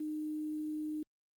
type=tone with quantisation; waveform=sine; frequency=306 Hz; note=D#4; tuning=29 cents flat; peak=-35 dBFS; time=0-1.03 s; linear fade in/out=5 ms; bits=10; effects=Opus 24 kbps